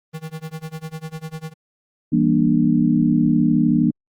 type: tone with tremolo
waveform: square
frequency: 158.9 Hz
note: D#3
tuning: 37 cents sharp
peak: -27 dBFS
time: 0.13-1.54 s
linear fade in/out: 20 ms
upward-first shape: sine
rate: 10 Hz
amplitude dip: 95%
type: chord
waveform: sine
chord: E half-diminished seventh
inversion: none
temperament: just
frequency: 164.81 / 197.78 / 237.3 / 296.7 Hz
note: E3 / G3 / Bb3 / D4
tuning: 0 / +16 / +31 / +18 cents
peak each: -20 / -22 / -17 / -19 dBFS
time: 2.12-3.91 s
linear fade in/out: 10 ms
effects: Opus 24 kbps